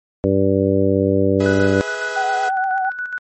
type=harmonic tone; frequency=97.5 Hz; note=G2; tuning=9 cents flat; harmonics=1 / 2 / 3 / 4 / 5 / 6; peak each=-21 / -21 / -19 / -20 / -19 / -23 dBFS; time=0.24-1.81 s; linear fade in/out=0 ms
type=chord; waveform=sawtooth; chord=E major; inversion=first; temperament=equal with one note detuned; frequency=415.3 / 493.9 / 646.4 Hz; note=G#4 / B4 / E5; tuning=0 / 0 / -34 cents; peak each=-26 dBFS; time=1.4-2.49 s; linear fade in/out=5 ms
type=tone with tremolo; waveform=sine; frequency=1480 Hz; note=F#6; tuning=in tune; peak=-21 dBFS; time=1.46-3.18 s; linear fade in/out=0 ms; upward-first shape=square; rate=7.2 Hz; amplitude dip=55%
type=tone with vibrato; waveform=sine; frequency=762 Hz; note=G5; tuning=49 cents flat; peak=-17 dBFS; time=2.16-2.9 s; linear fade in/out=10 ms; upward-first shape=triangle; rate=8.6 Hz; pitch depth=48 cents each way
effects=MP3 32 kbps